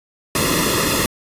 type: noise with comb filter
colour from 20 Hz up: pink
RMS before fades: -18 dBFS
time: 0.35-1.06 s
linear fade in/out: 2 ms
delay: 1.3 ms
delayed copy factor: -0.9
effects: resampled to 32000 Hz